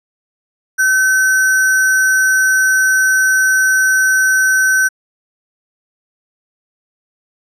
sine tone with sample-and-hold, 1530 Hz, G6, 42 cents flat, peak -9 dBFS, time 0.78-4.89 s, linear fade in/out 20 ms, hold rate 7350 Hz, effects resampled to 32000 Hz

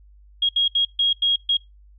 sine tone bursts at uneven times, 3279 Hz, G#7, 23 cents flat, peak -16 dBFS, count 6, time 0.42-0.49 / 0.56-0.68 / 0.75-0.85 / 0.99-1.13 / 1.22-1.36 / 1.49-1.57 s, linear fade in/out 5 ms, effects noise-tail reverb RT60 0.2 s tail -25 dB re dry + added 50 Hz sine -47 dBFS peak until 1.98 s

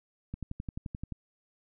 click train, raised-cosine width 5 ms, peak -24 dBFS, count 10, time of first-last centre 0.34-1.123 s, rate 11.5 Hz, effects none

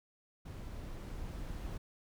brown noise with level ramp, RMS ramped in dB -45 to -41 dBFS, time 0.45-1.78 s, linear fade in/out 10 ms, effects none

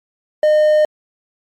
triangle tone, 610 Hz, D#5, 34 cents flat, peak -7 dBFS, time 0.43-0.85 s, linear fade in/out 2 ms, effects MP3 96 kbps

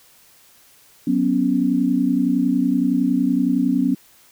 sine chord, F# suspended fourth, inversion none, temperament just, 185 / 246.7 / 277.5 Hz, F#3 / B3 / C#4, 0 / -2 / +2 cents, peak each -23 / -19 / -19 dBFS, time 1.07-3.95 s, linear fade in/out 5 ms, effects white hiss -52 dBFS RMS until 4.31 s

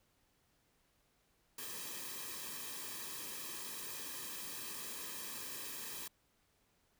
white noise with comb filter, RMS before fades -45 dBFS, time 1.58-6.08 s, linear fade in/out 5 ms, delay 1.4 ms, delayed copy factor -0.75, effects pink hiss -75 dBFS RMS until 6.99 s

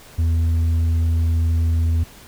sine tone with tanh clipping, 82.41 Hz, E2, in tune, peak -16 dBFS, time 0.18-2.04 s, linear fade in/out 10 ms, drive 4 dB, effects pink hiss -44 dBFS RMS until 2.27 s

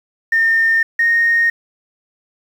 sine tone pair in turn, 1817 / 1854.1 Hz, A#6 / A#6, -45 / -10 cents, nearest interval unison, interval 35 cents, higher second, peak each -10 dBFS, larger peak neither, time 0.32-0.83 / 0.99-1.5 s, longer neither, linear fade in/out 5 ms, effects tanh soft clip ceiling -6 dBFS + 7-bit

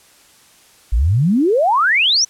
sine exponential sweep, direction up, 49 to 6120 Hz, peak -11 dBFS, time 0.92-2.25 s, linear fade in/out 10 ms, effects white hiss -49 dBFS RMS until 2.29 s + low-pass 11000 Hz 12 dB/octave

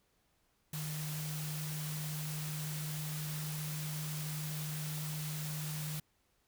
sine tone in noise, 152.8 Hz, D#3, 31 cents flat, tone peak -38 dBFS, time 0.73-6 s, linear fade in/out 5 ms, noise white, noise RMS -44 dBFS, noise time 0.73-6 s, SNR +3 dB, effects pink hiss -75 dBFS RMS until 6.47 s

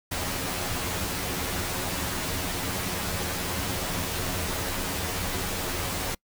pink noise with comb filter, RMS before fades -30 dBFS, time 0.11-6.15 s, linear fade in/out 10 ms, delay 11 ms, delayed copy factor +0.7, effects noise-tail reverb RT60 0.1 s tail -26 dB re dry

